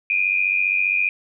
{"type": "tone pair together", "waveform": "sine", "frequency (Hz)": [2394, 2489], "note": ["D7", "D#7"], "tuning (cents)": [33, 0], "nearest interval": "minor second", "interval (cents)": 67, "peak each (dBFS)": -20, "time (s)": [0.1, 1.09], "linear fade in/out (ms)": 2, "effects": []}